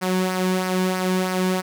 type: tone with flanger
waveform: sawtooth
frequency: 185 Hz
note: F#3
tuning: in tune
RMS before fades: -22 dBFS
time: 0.01-1.62 s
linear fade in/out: 20 ms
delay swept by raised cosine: 0.27 to 1.57 ms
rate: 3.1 Hz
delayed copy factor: -0.5
effects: none